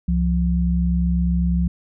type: tone pair together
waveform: sine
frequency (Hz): 66.47 / 174.61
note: C2 / F3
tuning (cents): +28 / 0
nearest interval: octave + perfect fourth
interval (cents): 1672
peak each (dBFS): -19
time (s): 0.08-1.68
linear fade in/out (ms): 5
effects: none